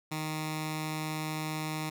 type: tone with notch filter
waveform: 10% pulse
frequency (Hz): 155.56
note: D#3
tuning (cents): 0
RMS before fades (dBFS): -35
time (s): 0.11-1.9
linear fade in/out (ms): 10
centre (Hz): 530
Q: 1
effects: none